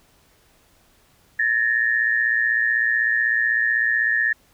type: tone pair together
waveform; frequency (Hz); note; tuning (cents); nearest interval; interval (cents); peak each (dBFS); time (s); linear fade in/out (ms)
sine; 1723 / 1839; A6 / A#6; -37 / -24; minor second; 113; -20; 1.39-4.33; 5
effects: pink hiss -58 dBFS RMS until 4.53 s